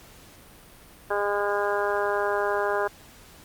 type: harmonic tone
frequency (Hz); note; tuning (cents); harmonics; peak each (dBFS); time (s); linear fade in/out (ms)
203.8; G#3; -32; 2 / 3 / 4 / 5 / 6 / 7 / 8; -27 / -29 / -31 / -31 / -35 / -33 / -33; 1.1-2.88; 10
effects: pink hiss -50 dBFS RMS until 3.44 s + Opus 48 kbps